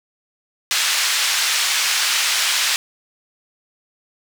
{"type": "band-pass noise", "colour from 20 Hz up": "white", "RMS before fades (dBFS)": -19, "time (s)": [0.71, 2.76], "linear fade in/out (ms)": 0, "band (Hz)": [1400, 5600], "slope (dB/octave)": 12, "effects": []}